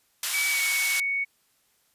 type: band-pass noise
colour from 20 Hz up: white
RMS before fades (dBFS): -29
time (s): 0.23-1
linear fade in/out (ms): 2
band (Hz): 1300 to 12000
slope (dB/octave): 12
type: tone with pitch glide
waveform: sine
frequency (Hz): 2282 to 2225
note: C#7 to C#7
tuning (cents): +50 to +6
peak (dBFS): -24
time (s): 0.33-1.25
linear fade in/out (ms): 20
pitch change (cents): -44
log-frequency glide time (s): 0.5-0.62
effects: white hiss -67 dBFS RMS until 1.94 s + resampled to 32000 Hz